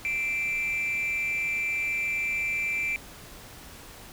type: tone with amplitude modulation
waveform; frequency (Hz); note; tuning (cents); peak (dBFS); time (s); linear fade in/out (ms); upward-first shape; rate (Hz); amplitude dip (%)
triangle; 2349; D7; 0; -20; 0.05-2.96; 0; sine; 272; 65
effects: tanh soft clip ceiling -21 dBFS + pink hiss -46 dBFS RMS until 4.12 s